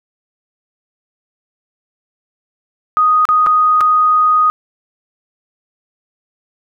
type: tone with dropouts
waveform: sine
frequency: 1244.5 Hz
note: D#6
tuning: in tune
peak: -8 dBFS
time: 2.97-4.5 s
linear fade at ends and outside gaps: 0 ms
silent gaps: 3.253-3.289 / 3.463-3.469 / 3.807-3.811 s
effects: none